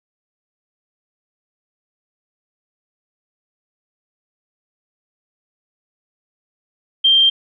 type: tone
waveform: sine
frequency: 3168 Hz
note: G7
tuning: 18 cents sharp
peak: -9 dBFS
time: 7.04-7.3 s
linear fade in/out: 10 ms
effects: none